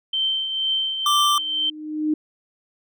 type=tone with tremolo; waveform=sine; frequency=3113 Hz; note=G7; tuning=13 cents flat; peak=-18 dBFS; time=0.13-1.7 s; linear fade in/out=5 ms; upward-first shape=triangle; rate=2.1 Hz; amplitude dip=55%
type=tone; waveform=square; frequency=1174.7 Hz; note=D6; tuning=in tune; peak=-18 dBFS; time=1.06-1.38 s; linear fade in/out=2 ms
type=tone with exponential growth; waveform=sine; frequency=306.3 Hz; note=D#4; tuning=27 cents flat; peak=-16 dBFS; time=1.31-2.14 s; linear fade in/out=5 ms; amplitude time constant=180 ms
effects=none